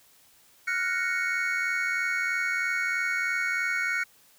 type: chord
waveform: triangle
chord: Gb major seventh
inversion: third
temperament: equal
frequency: 1396.9 / 1480 / 1864.7 / 2217 Hz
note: F6 / Gb6 / Bb6 / Db7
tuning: 0 / 0 / 0 / 0 cents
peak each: -31 / -29 / -32 / -27 dBFS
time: 0.67-4.04 s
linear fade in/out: 10 ms
effects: white hiss -59 dBFS RMS until 4.38 s